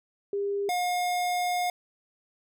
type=tone pair in turn; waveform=sine / square; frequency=401.8 / 715.9 Hz; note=G4 / F5; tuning=+43 / +43 cents; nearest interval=minor seventh; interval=1000 cents; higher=second; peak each=-26 dBFS; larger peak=neither; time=0.33-0.69 / 0.69-1.7 s; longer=second; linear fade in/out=2 ms; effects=none